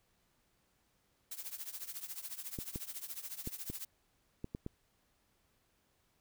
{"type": "noise with tremolo", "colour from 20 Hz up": "blue", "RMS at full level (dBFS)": -41, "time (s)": [1.31, 3.85], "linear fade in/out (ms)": 5, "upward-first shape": "triangle", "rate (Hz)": 14, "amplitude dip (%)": 90}
{"type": "clicks", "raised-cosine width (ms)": 3, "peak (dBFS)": -27, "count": 7, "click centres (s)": [2.588, 2.759, 3.474, 3.7, 4.444, 4.549, 4.664]}
{"effects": ["pink hiss -75 dBFS RMS until 6.2 s"]}